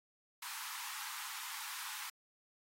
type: high-pass noise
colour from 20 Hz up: pink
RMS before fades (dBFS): -45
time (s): 0.42-2.1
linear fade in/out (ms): 5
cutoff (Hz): 830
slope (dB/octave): 96
effects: AAC 48 kbps